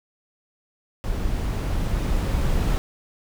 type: noise with level ramp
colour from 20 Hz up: brown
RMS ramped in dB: -26 to -20 dBFS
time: 1.04-2.78 s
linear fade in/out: 0 ms
effects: none